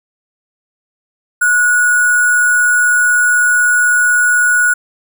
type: tone with sample-and-hold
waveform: sine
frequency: 1462 Hz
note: F#6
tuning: 21 cents flat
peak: -8 dBFS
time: 1.41-4.74 s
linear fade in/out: 10 ms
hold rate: 8820 Hz
effects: none